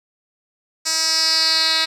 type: tone with band-pass filter sweep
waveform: 10% pulse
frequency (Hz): 321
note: E4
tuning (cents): -46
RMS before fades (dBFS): -18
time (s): 0.85-1.86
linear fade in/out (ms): 20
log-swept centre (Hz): 6300 to 3700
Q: 4
effects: none